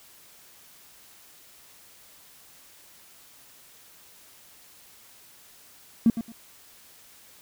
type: tone with echo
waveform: triangle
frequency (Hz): 228.7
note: A#3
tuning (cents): -33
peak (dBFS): -10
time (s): 6.06-6.1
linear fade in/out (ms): 2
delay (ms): 110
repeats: 2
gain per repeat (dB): -14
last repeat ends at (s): 6.32
effects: tanh soft clip ceiling -12 dBFS + white hiss -53 dBFS RMS until 7.41 s